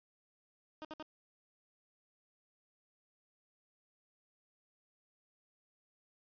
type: tone bursts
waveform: 15% pulse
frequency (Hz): 309.9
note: D#4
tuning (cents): -7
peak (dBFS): -37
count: 3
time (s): 0.82-1.026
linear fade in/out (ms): 0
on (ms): 28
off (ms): 61
effects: resampled to 11025 Hz